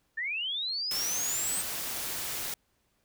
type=linear sweep; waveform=sine; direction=up; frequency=1738 to 8372 Hz; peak=-30 dBFS; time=0.17-1.62 s; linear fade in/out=10 ms
type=noise; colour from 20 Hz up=white; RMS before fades=-35 dBFS; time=0.91-2.54 s; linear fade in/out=2 ms
effects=pink hiss -73 dBFS RMS until 3.04 s